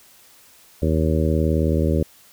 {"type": "harmonic tone", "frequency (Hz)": 78.9, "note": "D#2", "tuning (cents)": 25, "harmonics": [1, 2, 3, 4, 5, 6, 7], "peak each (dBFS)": [-20, -23, -25, -26, -27, -28, -28], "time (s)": [0.82, 2.03], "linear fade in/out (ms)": 5, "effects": ["white hiss -51 dBFS RMS until 2.32 s"]}